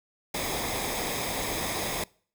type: noise with comb filter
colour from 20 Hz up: pink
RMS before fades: -31 dBFS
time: 0.34-2.04 s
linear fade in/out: 5 ms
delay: 0.69 ms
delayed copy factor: -0.6
effects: noise-tail reverb RT60 0.5 s tail -25 dB re dry